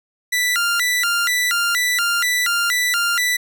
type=tone with vibrato; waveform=sawtooth; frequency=1661.2 Hz; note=G#6; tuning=in tune; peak=-13 dBFS; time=0.32-3.37 s; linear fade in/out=10 ms; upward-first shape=square; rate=2.1 Hz; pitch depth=300 cents each way; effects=none